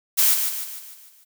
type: noise with echo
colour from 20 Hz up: blue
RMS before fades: -17 dBFS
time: 0.17-0.35 s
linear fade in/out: 20 ms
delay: 150 ms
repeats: 6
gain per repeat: -6 dB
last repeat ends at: 1.25 s
effects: none